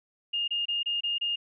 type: tone bursts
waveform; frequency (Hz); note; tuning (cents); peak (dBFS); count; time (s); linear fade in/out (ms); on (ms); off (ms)
sine; 2832; F7; +23; -26; 6; 0.33-1.36; 10; 150; 26
effects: none